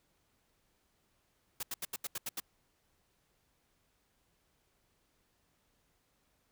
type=noise bursts; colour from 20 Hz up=white; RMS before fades=-38 dBFS; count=8; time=1.6-2.401 s; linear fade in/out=5 ms; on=31 ms; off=79 ms; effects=pink hiss -75 dBFS RMS until 6.51 s